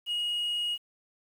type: tone with frequency modulation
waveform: sine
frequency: 2884 Hz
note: F#7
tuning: 45 cents flat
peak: -25 dBFS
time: 0.06-0.78 s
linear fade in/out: 50 ms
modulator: 32.1 Hz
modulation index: 0.27
effects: tanh soft clip ceiling -27 dBFS + 9-bit